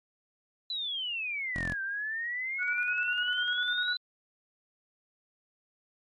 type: exponential two-way sweep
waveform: sine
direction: down then up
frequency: 4027 to 1552 to 4027 Hz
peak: -31 dBFS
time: 0.7-3.97 s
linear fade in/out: 2 ms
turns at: 1.82 s
type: tone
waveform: 10% pulse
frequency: 43.65 Hz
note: F1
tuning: in tune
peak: -26 dBFS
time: 1.56-1.74 s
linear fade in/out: 0 ms
type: tone with tremolo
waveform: sine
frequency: 1463 Hz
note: F#6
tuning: 20 cents flat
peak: -27 dBFS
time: 2.58-3.97 s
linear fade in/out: 50 ms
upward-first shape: square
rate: 10 Hz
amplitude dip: 40%
effects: MP3 48 kbps